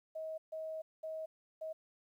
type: tone bursts at uneven times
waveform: sine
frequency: 635 Hz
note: D#5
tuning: 35 cents sharp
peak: -39 dBFS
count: 4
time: 0.15-0.38 / 0.52-0.82 / 1.03-1.26 / 1.61-1.73 s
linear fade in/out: 10 ms
effects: 12-bit